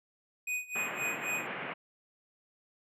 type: tone with tremolo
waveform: square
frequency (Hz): 2489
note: D#7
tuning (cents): 0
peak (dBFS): -31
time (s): 0.47-1.47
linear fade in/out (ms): 5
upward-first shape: sine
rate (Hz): 3.8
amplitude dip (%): 90
type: band-pass noise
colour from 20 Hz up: white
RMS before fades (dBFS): -39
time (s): 0.75-1.74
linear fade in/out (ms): 10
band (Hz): 130 to 2600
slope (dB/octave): 48
effects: low-pass 12000 Hz 12 dB/octave